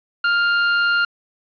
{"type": "tone", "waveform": "40% pulse", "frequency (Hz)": 1402, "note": "F6", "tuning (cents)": 6, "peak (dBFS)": -14, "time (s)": [0.24, 1.05], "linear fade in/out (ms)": 5, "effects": ["resampled to 11025 Hz", "7-bit"]}